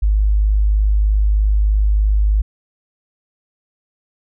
sine tone, 51.6 Hz, G#1, 10 cents flat, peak -11 dBFS, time 0.02-2.42 s, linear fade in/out 10 ms, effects none

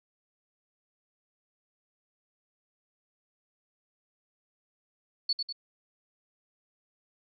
sine tone with echo, 4435 Hz, C#8, in tune, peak -24 dBFS, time 5.29-5.33 s, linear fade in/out 5 ms, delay 98 ms, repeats 2, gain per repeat -5 dB, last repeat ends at 5.526 s, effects none

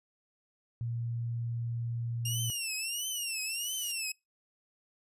sine tone, 117.4 Hz, A#2, 13 cents sharp, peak -32 dBFS, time 0.81-2.5 s, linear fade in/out 0 ms
15% pulse tone with vibrato, 2794 Hz, F7, in tune, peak -26 dBFS, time 2.25-4.12 s, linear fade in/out 5 ms, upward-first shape triangle, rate 1.5 Hz, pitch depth 180 cents each way
violet noise with exponential growth, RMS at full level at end -39 dBFS, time 2.44-3.92 s, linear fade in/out 2 ms, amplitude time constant 320 ms
effects noise-tail reverb RT60 0.2 s tail -24 dB re dry + resampled to 32000 Hz

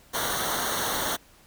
pink noise with comb filter, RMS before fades -28 dBFS, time 0.13-1.17 s, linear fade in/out 20 ms, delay 0.4 ms, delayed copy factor -0.85, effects pink hiss -56 dBFS RMS until 1.46 s

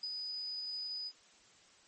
sine tone with ADSR envelope, 4973 Hz, D#8, 2 cents flat, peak -36 dBFS, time 0.03-1.12 s, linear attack 4 ms, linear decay 57 ms, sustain -2 dB, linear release 50 ms, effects white hiss -63 dBFS RMS until 1.87 s + MP3 32 kbps

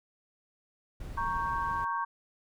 brown noise, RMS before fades -40 dBFS, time 1-1.85 s, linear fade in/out 5 ms
sine chord, G diminished, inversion first, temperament equal, 932.3 / 1108.7 / 1568 Hz, Bb5 / Db6 / G6, 0 / 0 / 0 cents, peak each -33 / -32 / -38 dBFS, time 1.17-2.05 s, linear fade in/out 10 ms
effects none

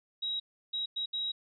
sine tone bursts at uneven times, 3833 Hz, A#7, 47 cents sharp, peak -31 dBFS, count 4, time 0.22-0.4 / 0.73-0.86 / 0.96-1.06 / 1.13-1.32 s, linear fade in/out 10 ms, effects none

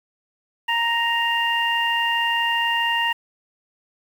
harmonic tone, 932.3 Hz, A#5, in tune, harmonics 1 / 2 / 3, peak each -23 / -23 / -23 dBFS, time 0.68-3.13 s, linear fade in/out 10 ms, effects 7-bit

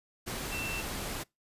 sine tone in noise, 2686 Hz, E7, 32 cents sharp, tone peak -36 dBFS, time 0.51-0.82 s, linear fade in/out 20 ms, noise pink, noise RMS -37 dBFS, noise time 0.26-1.24 s, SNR -2 dB, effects noise-tail reverb RT60 0.2 s tail -24 dB re dry + resampled to 32000 Hz

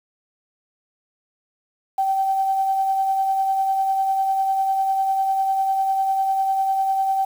sine tone with tremolo, 774 Hz, G5, 22 cents flat, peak -16 dBFS, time 1.98-7.25 s, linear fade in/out 5 ms, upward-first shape triangle, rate 10 Hz, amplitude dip 35%, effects 7-bit

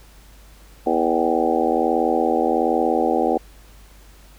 harmonic tone with a mistuned harmonic, 81.3 Hz, E2, 23 cents flat, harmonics 3 / 4 / 5 / 6 / 7 / 8 / 9 / 10, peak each -26 / -23 / -25 / -23 / -26 / -30 / -22 / -29 dBFS, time 0.86-3.38 s, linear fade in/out 10 ms, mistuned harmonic 9, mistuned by +57 cents, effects added 50 Hz sine -45 dBFS peak until 4.38 s + pink hiss -51 dBFS RMS until 4.38 s

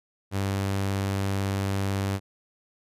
sawtooth tone, 98 Hz, G2, in tune, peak -21 dBFS, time 0.31-2.2 s, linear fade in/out 50 ms, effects resampled to 32000 Hz

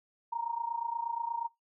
sine tone with amplitude modulation, 932.3 Hz, A#5, in tune, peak -28 dBFS, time 0.32-1.48 s, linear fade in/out 10 ms, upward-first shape sine, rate 28.4 Hz, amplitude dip 85%, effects noise-tail reverb RT60 0.2 s tail -22 dB re dry

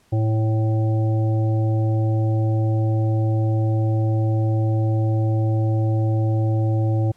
harmonic tone, 110 Hz, A2, in tune, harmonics 1 / 3 / 5 / 7, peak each -17 / -27 / -31 / -34 dBFS, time 0.12-7.12 s, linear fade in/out 10 ms, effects pink hiss -59 dBFS RMS until 7.16 s + low-pass 11000 Hz 12 dB/octave

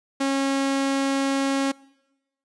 sawtooth tone, 273.1 Hz, C#4, 26 cents flat, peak -17 dBFS, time 0.2-1.72 s, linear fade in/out 10 ms, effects noise-tail reverb RT60 1.0 s tail -24 dB re dry + resampled to 22050 Hz

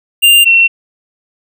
square / sine tone pair in turn, 2794 / 2716 Hz, F7 / F7, 0 / -49 cents, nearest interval unison, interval 49 cents, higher first, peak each -4 dBFS, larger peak neither, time 0.22-0.45 / 0.45-0.68 s, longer neither, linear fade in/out 20 ms, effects none

